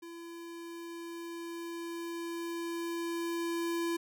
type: tone with level ramp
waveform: square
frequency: 337.8 Hz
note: E4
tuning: 42 cents sharp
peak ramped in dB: -45 to -31 dBFS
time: 0.02-3.97 s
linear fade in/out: 10 ms
effects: none